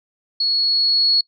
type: tone with level ramp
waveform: sine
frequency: 4354 Hz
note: C#8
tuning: 32 cents flat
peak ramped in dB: -16 to -12 dBFS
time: 0.4-1.21 s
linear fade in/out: 5 ms
effects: noise-tail reverb RT60 0.1 s tail -24 dB re dry